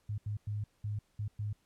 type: tone bursts at uneven times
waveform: sine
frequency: 104.5 Hz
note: G#2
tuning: 11 cents sharp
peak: -33 dBFS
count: 6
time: 0.09-0.18 / 0.26-0.37 / 0.47-0.64 / 0.84-0.99 / 1.19-1.28 / 1.39-1.53 s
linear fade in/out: 5 ms
effects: pink hiss -73 dBFS RMS until 1.65 s + low-pass 12000 Hz 12 dB/octave